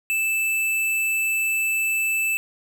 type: tone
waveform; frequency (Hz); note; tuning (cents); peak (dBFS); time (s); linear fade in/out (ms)
square; 2637; E7; 0; -21; 0.1-2.37; 0
effects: none